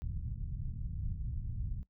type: low-pass noise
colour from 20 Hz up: pink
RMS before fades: -38 dBFS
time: 0.02-1.83 s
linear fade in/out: 0 ms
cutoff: 140 Hz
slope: 24 dB/octave
effects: noise-tail reverb RT60 0.1 s tail -19 dB re dry